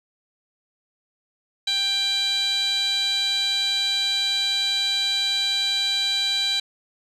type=tone with band-pass filter; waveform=15% pulse; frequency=789 Hz; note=G5; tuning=11 cents sharp; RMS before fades=-23 dBFS; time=1.67-6.6 s; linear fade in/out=5 ms; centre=4200 Hz; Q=9.8; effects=none